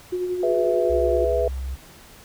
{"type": "tone with tremolo", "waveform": "sine", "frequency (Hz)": 361.2, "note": "F#4", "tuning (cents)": -42, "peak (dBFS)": -21, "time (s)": [0.12, 1.25], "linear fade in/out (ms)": 10, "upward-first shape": "sine", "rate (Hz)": 11, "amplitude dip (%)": 40}
{"type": "chord", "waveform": "sine", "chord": "E major", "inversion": "first", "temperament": "equal", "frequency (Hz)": [415.3, 493.9, 659.3], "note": ["G#4", "B4", "E5"], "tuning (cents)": [0, 0, 0], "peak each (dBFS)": [-26, -22, -23], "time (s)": [0.43, 1.48], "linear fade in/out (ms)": 2}
{"type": "tone", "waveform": "sine", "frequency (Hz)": 65.41, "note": "C2", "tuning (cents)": 0, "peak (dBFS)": -26, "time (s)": [0.89, 1.76], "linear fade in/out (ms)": 20}
{"effects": ["pink hiss -47 dBFS RMS until 2.24 s"]}